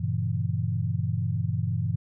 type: chord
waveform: sine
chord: G diminished seventh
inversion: none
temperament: equal with one note detuned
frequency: 96.48 / 116.54 / 138.59 / 164.81 Hz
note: G2 / Bb2 / Db3 / Fb3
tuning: -27 / 0 / 0 / 0 cents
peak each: -29 / -28 / -33 / -31 dBFS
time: 0-1.96 s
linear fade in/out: 10 ms
effects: none